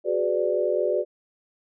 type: chord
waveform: sine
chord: G# half-diminished seventh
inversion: third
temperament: equal with one note detuned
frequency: 370 / 415.3 / 499.9 / 587.3 Hz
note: F#4 / G#4 / B4 / D5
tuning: 0 / 0 / +21 / 0 cents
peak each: -26 / -28 / -27 / -25 dBFS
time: 0.04-1.05 s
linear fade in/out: 50 ms
effects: none